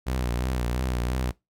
sawtooth tone with vibrato, 61.9 Hz, B1, 5 cents sharp, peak -21 dBFS, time 0.06-1.32 s, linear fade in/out 20 ms, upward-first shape triangle, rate 2.9 Hz, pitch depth 89 cents each way, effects noise-tail reverb RT60 0.2 s tail -22 dB re dry

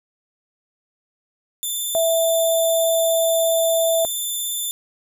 5% pulse tone with vibrato, 3539 Hz, A7, 9 cents sharp, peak -16 dBFS, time 1.63-4.71 s, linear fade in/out 0 ms, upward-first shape square, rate 17 Hz, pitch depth 9 cents each way
sine tone, 659.3 Hz, E5, in tune, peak -16 dBFS, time 1.95-4.05 s, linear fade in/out 0 ms
effects none

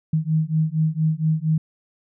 sine beating tone pair, 155.56 / 159.86 Hz, D#3 / D#3, 0 / +47 cents, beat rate 4.3 Hz, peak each -21 dBFS, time 0.13-1.58 s, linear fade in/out 5 ms, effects none

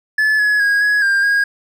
triangle tone with pitch steps, 1727 / 1691 / 1643 / 1674 / 1597 / 1634 Hz, A6 / G#6 / G#6 / G#6 / G6 / G#6, -33 / +31 / -19 / +13 / +32 / -29 cents, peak -10 dBFS, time 0.18-1.44 s, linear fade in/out 5 ms, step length 210 ms, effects none

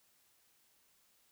silence, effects white hiss -71 dBFS RMS until 1.31 s

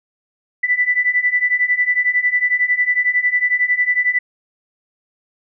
sine beating tone pair, 1975.5 / 1986.5 Hz, B6 / B6, 0 / +10 cents, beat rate 11 Hz, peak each -18 / -16 dBFS, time 0.63-4.19 s, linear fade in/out 10 ms, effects none

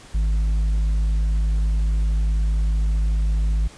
sine tone with tanh clipping, 52.4 Hz, G#1, 16 cents sharp, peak -18 dBFS, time 0.14-3.68 s, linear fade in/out 10 ms, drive 5 dB, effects pink hiss -45 dBFS RMS until 3.77 s + resampled to 22050 Hz

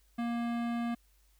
sine tone with hard clipping, 235.5 Hz, A#3, 18 cents sharp, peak -33 dBFS, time 0.18-0.95 s, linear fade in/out 10 ms, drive 18 dB, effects added 50 Hz sine -64 dBFS peak until 1.39 s + white hiss -71 dBFS RMS until 1.39 s

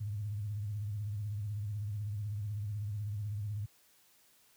sine tone with vibrato, 103.83 Hz, G#2, in tune, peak -34 dBFS, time 0-3.66 s, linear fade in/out 10 ms, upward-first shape triangle, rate 16 Hz, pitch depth 110 cents each way, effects white hiss -66 dBFS RMS until 4.56 s + high-pass 60 Hz 12 dB/octave

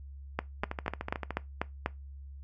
two click trains, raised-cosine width 0.5 ms, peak -14 / -19 dBFS, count 7 / 10, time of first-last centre 0.39-1.861 / 0.64-1.307 s, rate 4.08 / 13.5 Hz, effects noise-tail reverb RT60 0.2 s tail -20 dB re dry + added 69 Hz sine -43 dBFS peak until 2.43 s

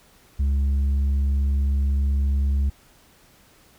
sine tone with tanh clipping, 69.3 Hz, C#2, in tune, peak -19 dBFS, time 0.39-2.7 s, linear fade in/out 10 ms, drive 4 dB, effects pink hiss -55 dBFS RMS until 3.78 s

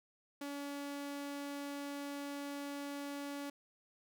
sawtooth tone, 284.1 Hz, C#4, 43 cents sharp, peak -37 dBFS, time 0.41-3.5 s, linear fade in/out 5 ms, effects none

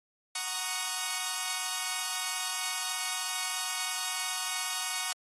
5% pulse chord, D# minor seventh, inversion first, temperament equal, 740 / 932.3 / 1108.7 / 1244.5 Hz, F#5 / A#5 / C#6 / D#6, 0 / 0 / 0 / 0 cents, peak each -26 dBFS, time 0.35-5.13 s, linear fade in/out 5 ms, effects AAC 32 kbps

